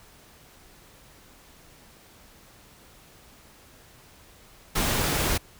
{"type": "noise", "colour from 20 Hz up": "pink", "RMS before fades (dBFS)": -25, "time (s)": [4.75, 5.38], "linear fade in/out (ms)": 10, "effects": ["pink hiss -53 dBFS RMS until 5.59 s"]}